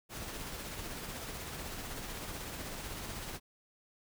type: noise with tremolo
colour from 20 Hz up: pink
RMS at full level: -41 dBFS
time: 0.09-3.4 s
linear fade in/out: 50 ms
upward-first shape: sine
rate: 16 Hz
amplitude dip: 30%
effects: none